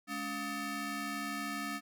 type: ring-modulated tone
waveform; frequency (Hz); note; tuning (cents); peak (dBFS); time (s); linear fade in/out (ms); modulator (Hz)
20% pulse; 493.9; B4; 0; -28; 0.07-1.81; 50; 777
effects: none